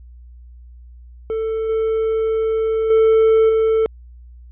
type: tone with level steps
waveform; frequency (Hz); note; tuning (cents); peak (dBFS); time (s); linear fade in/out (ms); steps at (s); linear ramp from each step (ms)
triangle; 443.6; A4; +14; -17 / -14 / -8 / -11; 1.3-3.86; 0; 1.69 / 2.9 / 3.49; 5
effects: added 60 Hz sine -38 dBFS peak until 4.51 s + resampled to 8000 Hz